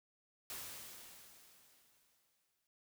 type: noise with exponential decay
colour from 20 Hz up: white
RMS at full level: -45 dBFS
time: 0.5-2.67 s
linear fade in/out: 1 ms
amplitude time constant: 470 ms
effects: none